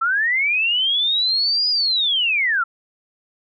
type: linear two-way sweep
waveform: sine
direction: up then down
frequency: 1302 to 4978 to 1302 Hz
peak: -16 dBFS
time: 0.01-2.64 s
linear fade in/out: 10 ms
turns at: 1.69 s
effects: none